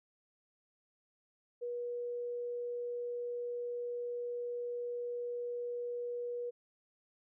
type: tone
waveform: sine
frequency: 482.7 Hz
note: B4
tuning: 40 cents flat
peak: -36 dBFS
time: 1.61-6.51 s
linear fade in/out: 20 ms
effects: none